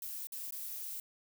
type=noise with dropouts; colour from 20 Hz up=violet; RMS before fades=-42 dBFS; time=0.02-1 s; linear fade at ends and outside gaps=2 ms; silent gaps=0.271-0.321 / 0.508-0.523 s; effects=none